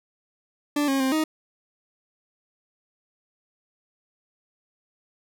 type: tone with pitch steps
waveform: 40% pulse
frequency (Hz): 292.3 / 271.4 / 263.7 / 312.7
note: D4 / C#4 / C4 / D#4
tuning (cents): -8 / -36 / +14 / +9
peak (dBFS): -20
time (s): 0.76-1.24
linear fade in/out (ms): 5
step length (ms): 120
effects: none